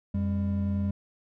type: tone pair together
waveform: triangle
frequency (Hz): 88.97 / 200.1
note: F2 / G3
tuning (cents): +33 / +36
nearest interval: octave + major second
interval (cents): 1403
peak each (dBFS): -26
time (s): 0.14-0.91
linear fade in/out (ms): 5
effects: none